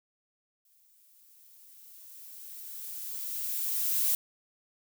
violet noise with exponential growth, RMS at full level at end -26 dBFS, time 0.65-4.15 s, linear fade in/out 2 ms, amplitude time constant 760 ms, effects none

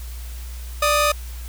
sawtooth tone pair together, 590 / 1241.9 Hz, D5 / D#6, +8 / -4 cents, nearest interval octave + minor second, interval 1288 cents, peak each -15 dBFS, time 0.82-1.12 s, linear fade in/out 5 ms, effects added 60 Hz sine -30 dBFS peak until 1.48 s + white hiss -43 dBFS RMS until 1.48 s

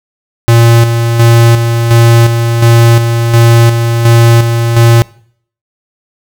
square tone with tremolo, 116.54 Hz, A#2, in tune, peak -3 dBFS, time 0.48-5.02 s, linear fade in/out 0 ms, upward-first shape square, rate 1.4 Hz, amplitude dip 50%, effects noise-tail reverb RT60 0.6 s tail -23 dB re dry

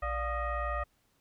sine tone with frequency modulation, 587.3 Hz, D5, in tune, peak -30 dBFS, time 0.02-0.84 s, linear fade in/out 10 ms, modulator 647 Hz, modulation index 1.7, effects pink hiss -72 dBFS RMS until 1.2 s

